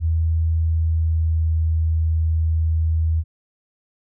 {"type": "tone with pitch glide", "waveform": "sine", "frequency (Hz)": [81.2, 80.41], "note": ["E2", "E2"], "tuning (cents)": [-26, -42], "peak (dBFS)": -16, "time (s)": [0, 3.24], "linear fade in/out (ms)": 50, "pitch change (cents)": -16, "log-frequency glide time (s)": [0.53, 1.53], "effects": []}